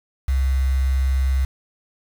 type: tone with quantisation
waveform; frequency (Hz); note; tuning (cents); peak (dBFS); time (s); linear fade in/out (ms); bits
sine; 66.4; C2; +26; -16; 0.28-1.45; 5; 6
effects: none